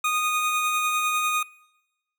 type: tone with tremolo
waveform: 25% pulse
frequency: 1237 Hz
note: D#6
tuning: 10 cents flat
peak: -17 dBFS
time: 0.04-1.43 s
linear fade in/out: 5 ms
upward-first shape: sine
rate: 10 Hz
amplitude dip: 25%
effects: noise-tail reverb RT60 1.0 s tail -23 dB re dry